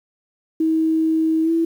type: tone with pitch glide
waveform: sine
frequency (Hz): 320 to 330.3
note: D#4 to E4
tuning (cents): +49 to +4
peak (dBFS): -15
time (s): 0.6-1.65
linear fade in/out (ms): 5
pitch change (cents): +55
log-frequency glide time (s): 1.43-1.51
effects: 8-bit